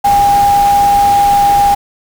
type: tone in noise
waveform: sine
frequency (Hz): 808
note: G#5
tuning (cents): -48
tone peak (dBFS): -6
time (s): 0.04-1.75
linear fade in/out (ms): 10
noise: pink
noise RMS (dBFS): -22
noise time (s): 0.04-1.75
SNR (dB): +13
effects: none